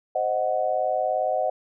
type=chord; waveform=sine; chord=C diminished; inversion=none; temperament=equal; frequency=523.3 / 622.3 / 740 Hz; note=C5 / Eb5 / Gb5; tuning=0 / 0 / 0 cents; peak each=-28 / -25 / -25 dBFS; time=0.15-1.5 s; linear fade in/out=5 ms; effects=none